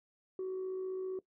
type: tone with amplitude modulation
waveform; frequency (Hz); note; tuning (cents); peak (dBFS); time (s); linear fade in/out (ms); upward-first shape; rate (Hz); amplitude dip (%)
sine; 375; F#4; +23; -32; 0.39-1.19; 2; sine; 55.2; 30
effects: noise-tail reverb RT60 0.1 s tail -19 dB re dry + tanh soft clip ceiling -33 dBFS